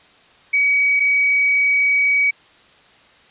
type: tone pair in turn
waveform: sine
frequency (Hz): 2266 / 2266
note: C#7 / C#7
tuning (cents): +37 / +37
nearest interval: unison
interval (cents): 0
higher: neither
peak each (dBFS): -13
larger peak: neither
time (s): 0.53-1 / 1-2.31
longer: second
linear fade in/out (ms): 10
effects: white hiss -50 dBFS RMS until 3.3 s + resampled to 8000 Hz